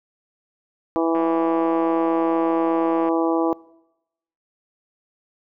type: harmonic tone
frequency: 164.81 Hz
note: E3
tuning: in tune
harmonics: 2 / 3 / 4 / 5 / 6 / 7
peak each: -20 / -24 / -26 / -28 / -30 / -31 dBFS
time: 0.96-3.53 s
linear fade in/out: 0 ms
type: click train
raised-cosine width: 0.5 ms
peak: -23 dBFS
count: 348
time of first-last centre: 1.15-3.089 s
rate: 179 Hz
effects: noise-tail reverb RT60 0.9 s tail -23 dB re dry